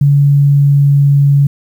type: tone with pitch glide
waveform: sine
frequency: 142.2 to 141.3 Hz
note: C#3 to C#3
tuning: +45 to +34 cents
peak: -5 dBFS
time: 0.01-1.47 s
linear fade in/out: 5 ms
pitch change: -11 cents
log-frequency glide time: 0.17-1.26 s
effects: 7-bit